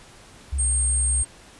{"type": "tone with vibrato", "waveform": "sine", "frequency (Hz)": 68.6, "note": "C#2", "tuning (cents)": -17, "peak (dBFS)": -22, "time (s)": [0.52, 1.23], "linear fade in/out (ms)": 10, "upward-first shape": "triangle", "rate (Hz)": 5.1, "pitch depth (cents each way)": 18}
{"type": "tone", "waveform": "sine", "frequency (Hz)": 8570, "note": "C9", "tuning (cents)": 40, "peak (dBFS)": -21, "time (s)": [0.58, 1.25], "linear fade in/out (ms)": 20}
{"effects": ["pink hiss -48 dBFS RMS until 1.59 s", "resampled to 24000 Hz"]}